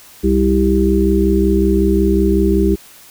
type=harmonic tone; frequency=65.41 Hz; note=C2; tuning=in tune; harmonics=1 / 3 / 5 / 6; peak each=-16 / -16 / -16 / -16 dBFS; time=0.23-2.76 s; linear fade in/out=20 ms; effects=white hiss -42 dBFS RMS until 3.1 s